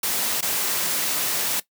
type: noise with dropouts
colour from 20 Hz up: white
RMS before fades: -24 dBFS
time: 0.03-1.6 s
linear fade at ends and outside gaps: 5 ms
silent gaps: 0.409-0.425 s
effects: noise-tail reverb RT60 0.1 s tail -17 dB re dry + high-pass 150 Hz 12 dB/octave